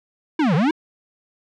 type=linear two-way sweep; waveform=square; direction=down then up; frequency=332.9 to 138.59 to 332.9 Hz; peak=-16 dBFS; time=0.39-0.71 s; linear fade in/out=5 ms; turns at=0.55 s; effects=low-pass 3000 Hz 12 dB/octave